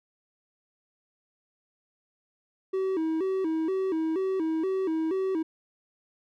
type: tone with vibrato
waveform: triangle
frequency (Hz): 349.2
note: F4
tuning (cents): 0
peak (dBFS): -23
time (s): 2.73-5.43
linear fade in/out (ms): 10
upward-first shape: square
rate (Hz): 2.1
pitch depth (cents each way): 150
effects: none